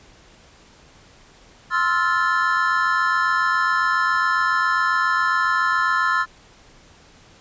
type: chord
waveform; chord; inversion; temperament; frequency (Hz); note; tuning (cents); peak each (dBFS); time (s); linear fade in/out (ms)
triangle; F major seventh; second; just; 1047.7 / 1309.6 / 1396.9 / 1746.1; C6 / E6 / F6 / A6; +2 / -12 / 0 / -14; -21; 1.7-6.26; 50
effects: pink hiss -50 dBFS RMS until 7.4 s + resampled to 16000 Hz